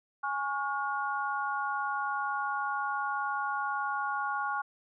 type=chord; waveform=sine; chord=Db major; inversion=second; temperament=equal with one note detuned; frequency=830.6 / 1108.7 / 1427.1 Hz; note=Ab5 / Db6 / F6; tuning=0 / 0 / +37 cents; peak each=-34 dBFS; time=0.23-4.62 s; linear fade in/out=10 ms; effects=none